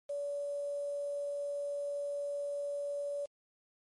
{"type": "tone with quantisation", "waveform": "sine", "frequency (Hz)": 572, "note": "D5", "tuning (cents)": -46, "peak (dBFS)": -34, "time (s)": [0.09, 3.26], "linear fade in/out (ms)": 10, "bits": 9, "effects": ["MP3 48 kbps"]}